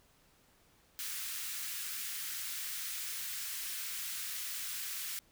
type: high-pass noise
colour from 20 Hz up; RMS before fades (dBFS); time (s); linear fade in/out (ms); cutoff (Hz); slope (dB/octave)
white; -40; 0.99-5.19; 0; 1400; 24
effects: pink hiss -67 dBFS RMS until 5.31 s